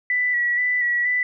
sine tone with vibrato, 1959 Hz, B6, 15 cents flat, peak -18 dBFS, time 0.1-1.23 s, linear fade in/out 2 ms, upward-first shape square, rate 2.1 Hz, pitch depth 24 cents each way, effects none

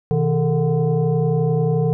sine tone with frequency modulation, 160.7 Hz, E3, 44 cents flat, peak -15 dBFS, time 0.11-1.93 s, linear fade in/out 0 ms, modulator 290 Hz, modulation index 1.2, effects none

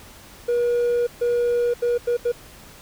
triangle tone bursts at uneven times, 480 Hz, B4, 49 cents flat, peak -15 dBFS, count 5, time 0.48-1.07 / 1.21-1.74 / 1.82-1.98 / 2.07-2.17 / 2.25-2.32 s, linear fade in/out 10 ms, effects tanh soft clip ceiling -12 dBFS + pink hiss -45 dBFS RMS until 2.81 s

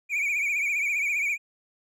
triangle tone with vibrato, 2333 Hz, D7, 12 cents flat, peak -22 dBFS, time 0.09-1.38 s, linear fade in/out 50 ms, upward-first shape triangle, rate 15 Hz, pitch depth 110 cents each way, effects none

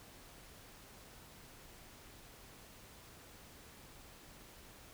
silence, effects pink hiss -57 dBFS RMS until 4.93 s

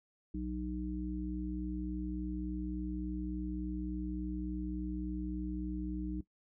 harmonic tone, 61.74 Hz, B1, in tune, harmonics 1 / 3 / 5, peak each -40 / -40 / -39 dBFS, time 0.34-6.21 s, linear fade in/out 5 ms, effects noise-tail reverb RT60 0.1 s tail -17 dB re dry

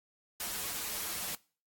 white noise with comb filter, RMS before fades -37 dBFS, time 0.4-1.35 s, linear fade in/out 2 ms, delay 7.7 ms, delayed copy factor -0.95, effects noise-tail reverb RT60 0.4 s tail -23 dB re dry + AAC 64 kbps

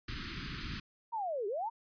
pink band-stop noise, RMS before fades -40 dBFS, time 0.08-0.8 s, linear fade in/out 5 ms, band 350 to 1200 Hz, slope 48 dB/octave
sine linear two-way sweep, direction down then up, 957 to 380 to 957 Hz, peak -33 dBFS, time 1.12-1.7 s, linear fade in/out 20 ms, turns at 1.47 s
effects resampled to 11025 Hz

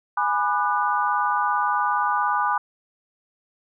sine chord, G# half-diminished seventh, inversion none, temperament equal with one note detuned, 830.6 / 987.8 / 1203.5 / 1480 Hz, G#5 / B5 / D6 / F#6, 0 / 0 / +42 / 0 cents, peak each -25 / -24 / -24 / -28 dBFS, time 0.17-2.58 s, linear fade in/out 5 ms, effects none

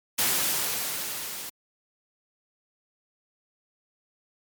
white noise with level ramp, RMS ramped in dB -23 to -37 dBFS, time 0.18-1.5 s, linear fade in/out 10 ms, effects high-pass 100 Hz 12 dB/octave + MP3 96 kbps

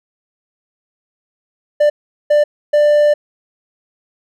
triangle tone bursts at uneven times, 592 Hz, D5, 14 cents sharp, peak -6 dBFS, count 3, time 1.8-1.9 / 2.3-2.44 / 2.73-3.14 s, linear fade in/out 10 ms, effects none

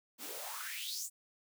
white noise with high-pass filter sweep, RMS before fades -42 dBFS, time 0.18-1.1 s, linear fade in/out 50 ms, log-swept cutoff 250 to 8400 Hz, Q 5.3, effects none

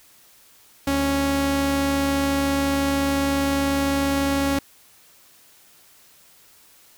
sawtooth tone pair together, 74.2 / 276.7 Hz, D2 / C#4, +18 / -3 cents, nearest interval octave + major seventh, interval 2279 cents, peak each -25 / -16 dBFS, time 0.87-4.59 s, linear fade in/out 5 ms, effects white hiss -53 dBFS RMS until 6.97 s

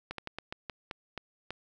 slowing click train, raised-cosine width 0.3 ms, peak -21 dBFS, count 9, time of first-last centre 0.11-1.506 s, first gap 73 ms, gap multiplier 1.24, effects none

